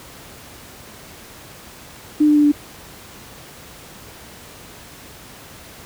sine tone with pitch steps, 300.8 / 298 / 295.3 / 292.6 Hz, D4 / D4 / D4 / D4, +42 / +25 / +10 / -6 cents, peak -10 dBFS, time 2.2-2.52 s, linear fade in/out 10 ms, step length 80 ms, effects pink hiss -40 dBFS RMS until 5.85 s + high-pass 60 Hz 12 dB/octave

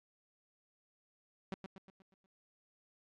sawtooth tone with echo, 191.5 Hz, G3, 40 cents flat, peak -34 dBFS, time 1.52-1.54 s, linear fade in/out 0 ms, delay 120 ms, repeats 6, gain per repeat -6 dB, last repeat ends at 2.26 s, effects low-pass 4000 Hz 12 dB/octave + AAC 64 kbps

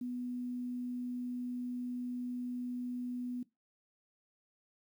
sine tone with quantisation, 246.9 Hz, B3, in tune, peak -36 dBFS, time 0.01-3.43 s, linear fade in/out 5 ms, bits 11, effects noise-tail reverb RT60 0.2 s tail -18 dB re dry

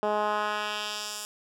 10% pulse tone with band-pass filter sweep, 210 Hz, G#3, 19 cents sharp, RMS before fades -30 dBFS, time 0.03-1.25 s, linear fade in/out 0 ms, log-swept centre 580 to 8500 Hz, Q 1.1, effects none

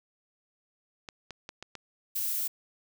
clicks, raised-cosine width 0.2 ms, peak -23 dBFS, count 5, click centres 1.088 / 1.307 / 1.491 / 1.626 / 1.753 s
violet noise, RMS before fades -31 dBFS, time 2.15-2.48 s, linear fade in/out 10 ms
effects none

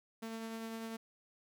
sawtooth tone with tremolo, 225.2 Hz, A3, 40 cents sharp, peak -36 dBFS, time 0.22-0.97 s, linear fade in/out 10 ms, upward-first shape triangle, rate 10 Hz, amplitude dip 30%, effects none

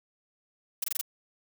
blue noise bursts, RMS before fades -29 dBFS, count 5, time 0.82-1.013 s, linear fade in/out 5 ms, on 21 ms, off 22 ms, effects none

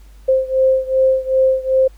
sine beating tone pair, 524 / 526.6 Hz, C5 / C5, +2 / +11 cents, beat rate 2.6 Hz, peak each -14 / -16 dBFS, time 0.28-1.88 s, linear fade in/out 10 ms, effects added 50 Hz sine -39 dBFS peak until 1.97 s + pink hiss -54 dBFS RMS until 1.97 s

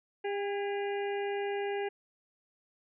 harmonic tone with a mistuned harmonic, 402.4 Hz, G4, 45 cents sharp, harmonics 1 / 2 / 4 / 5 / 6 / 7, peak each -32 / -38 / -44 / -46 / -48 / -49 dBFS, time 0.24-1.89 s, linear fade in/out 10 ms, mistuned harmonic 4, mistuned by +39 cents, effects none

